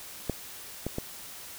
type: clicks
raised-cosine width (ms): 2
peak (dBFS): -14 / -17 / -17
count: 3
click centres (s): 0.297 / 0.866 / 0.984
effects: white hiss -44 dBFS RMS until 1.58 s

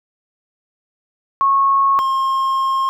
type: tone pair in turn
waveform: sine / triangle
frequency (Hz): 1096 / 1069.7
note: C#6 / C6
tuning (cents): -20 / +38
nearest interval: unison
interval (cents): 42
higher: first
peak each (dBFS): -11 / -13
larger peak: first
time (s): 1.41-1.99 / 1.99-2.89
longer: second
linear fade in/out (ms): 0
effects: none

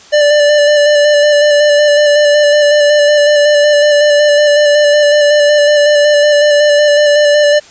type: tone with vibrato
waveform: square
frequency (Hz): 589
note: D5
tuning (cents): +5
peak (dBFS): -6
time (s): 0.12-7.6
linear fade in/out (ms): 20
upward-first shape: square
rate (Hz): 5.4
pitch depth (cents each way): 17
effects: white hiss -38 dBFS RMS until 7.7 s + resampled to 16000 Hz

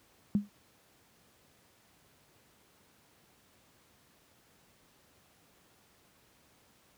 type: tone with exponential decay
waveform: sine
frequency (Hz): 204.4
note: G#3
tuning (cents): -27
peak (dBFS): -20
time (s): 0.35-0.49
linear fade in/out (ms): 0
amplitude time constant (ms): 30
effects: pink hiss -65 dBFS RMS until 6.97 s + high-pass 80 Hz 12 dB/octave

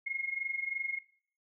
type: tone with amplitude modulation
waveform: sine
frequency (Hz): 2153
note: C7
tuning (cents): +49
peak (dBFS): -30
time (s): 0.06-0.99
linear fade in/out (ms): 10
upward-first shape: sine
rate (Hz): 23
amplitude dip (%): 85
effects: noise-tail reverb RT60 0.5 s tail -17 dB re dry

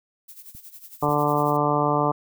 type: noise with tremolo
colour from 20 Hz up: violet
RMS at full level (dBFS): -41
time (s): 0.28-1.57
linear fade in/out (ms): 10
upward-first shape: sine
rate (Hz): 11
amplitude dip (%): 75
type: clicks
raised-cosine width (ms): 5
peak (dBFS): -33 / -31 / -30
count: 3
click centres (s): 0.55 / 1.04 / 1.09
type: harmonic tone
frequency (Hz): 147.2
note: D3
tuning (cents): +4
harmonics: 1 / 2 / 3 / 4 / 5 / 6 / 7 / 8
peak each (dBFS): -27 / -27 / -27 / -27 / -27 / -27 / -27 / -27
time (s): 1.02-2.12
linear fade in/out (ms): 10
effects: none

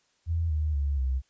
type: tone with pitch steps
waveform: sine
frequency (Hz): 83.1 / 76.64 / 70.69 / 65.2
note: E2 / D#2 / C#2 / C2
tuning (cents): +15 / -26 / +34 / -5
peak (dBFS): -24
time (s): 0.26-1.22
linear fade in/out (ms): 50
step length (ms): 240
effects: white hiss -69 dBFS RMS until 1.29 s + resampled to 16000 Hz

